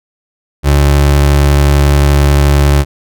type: tone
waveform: 30% pulse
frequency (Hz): 71.3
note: C#2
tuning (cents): +49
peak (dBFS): -3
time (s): 0.63-2.85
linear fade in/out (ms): 50
effects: none